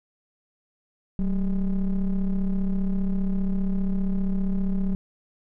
triangle ring-modulated tone, 103.83 Hz, G#2, in tune, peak -16 dBFS, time 1.19-4.95 s, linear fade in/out 0 ms, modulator 86.3 Hz, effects none

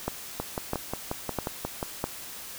two click trains, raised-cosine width 1 ms, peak -15 / -13 dBFS, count 9 / 4, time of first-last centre 0.4-1.829 / 0.08-2.041 s, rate 5.6 / 1.53 Hz, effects white hiss -41 dBFS RMS until 2.58 s

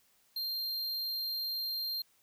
square tone, 4186 Hz, C8, in tune, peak -34 dBFS, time 0.36-2.02 s, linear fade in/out 5 ms, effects white hiss -69 dBFS RMS until 2.22 s

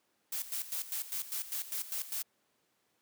blue noise with tremolo, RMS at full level -36 dBFS, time 0.32-2.23 s, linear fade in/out 5 ms, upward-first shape square, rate 5 Hz, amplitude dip 75%, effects pink hiss -75 dBFS RMS until 3.01 s + high-pass 200 Hz 12 dB/octave

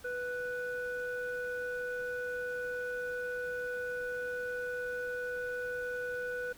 square tone with low-pass filter, 493.9 Hz, B4, in tune, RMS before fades -37 dBFS, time 0.04-6.53 s, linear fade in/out 10 ms, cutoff 1300 Hz, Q 8.9, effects pink hiss -56 dBFS RMS until 6.57 s

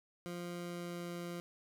20% pulse tone with pitch glide, 174.61 to 173.5 Hz, F3 to F3, 0 to -11 cents, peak -36 dBFS, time 0.26-1.4 s, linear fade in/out 0 ms, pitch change -11 cents, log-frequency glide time 0.52-1.14 s, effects none

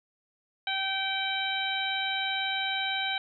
harmonic tone, 774 Hz, G5, 22 cents flat, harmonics 1 / 2 / 3 / 4 / 5, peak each -34 / -34 / -34 / -34 / -34 dBFS, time 0.67-3.18 s, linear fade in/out 2 ms, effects none

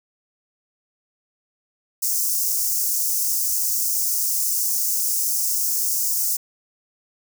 white high-pass noise, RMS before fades -22 dBFS, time 2.02-6.37 s, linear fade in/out 10 ms, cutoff 5300 Hz, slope 48 dB/octave, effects none

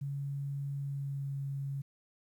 sine tone with pitch glide, 140.2 to 138.43 Hz, C#3 to C#3, +20 to -2 cents, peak -34 dBFS, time 0.01-1.82 s, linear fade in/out 10 ms, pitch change -22 cents, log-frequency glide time 0.77-1.35 s, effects 11-bit

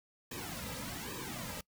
pink noise with flanger, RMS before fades -42 dBFS, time 0.31-1.61 s, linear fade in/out 5 ms, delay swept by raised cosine 1.4 to 2.8 ms, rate 1.2 Hz, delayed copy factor -0.9, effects noise-tail reverb RT60 0.1 s tail -23 dB re dry

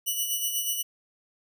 5% pulse tone with tremolo, 2952 Hz, F#7, 5 cents flat, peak -16 dBFS, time 0.06-0.83 s, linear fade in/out 20 ms, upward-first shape sine, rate 8.2 Hz, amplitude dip 50%, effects none

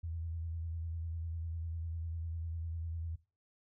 sine tone with vibrato, 82.41 Hz, E2, in tune, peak -37 dBFS, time 0.03-3.16 s, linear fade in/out 10 ms, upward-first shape sine, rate 10 Hz, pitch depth 45 cents each way, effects noise-tail reverb RT60 0.3 s tail -18 dB re dry

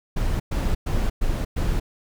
brown noise bursts, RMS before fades -22 dBFS, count 5, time 0.16-1.8 s, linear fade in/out 10 ms, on 240 ms, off 110 ms, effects none

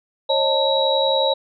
sine tone cluster, 541 / 612 / 890 / 3872 Hz, C#5 / D#5 / A5 / B7, -42 / -29 / +20 / -35 cents, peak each -19 / -24 / -23 / -21 dBFS, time 0.29-1.34 s, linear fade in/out 10 ms, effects none

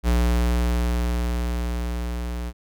square tone with level ramp, 59.7 Hz, A#1, 42 cents sharp, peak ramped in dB -17 to -28 dBFS, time 0.03-2.53 s, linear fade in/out 50 ms, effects none

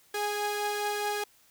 sawtooth tone pair together, 415.3 / 825.8 Hz, G#4 / G#5, 0 / -10 cents, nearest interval octave, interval 1190 cents, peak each -28 dBFS, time 0.14-1.24 s, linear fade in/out 5 ms, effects white hiss -62 dBFS RMS until 1.5 s

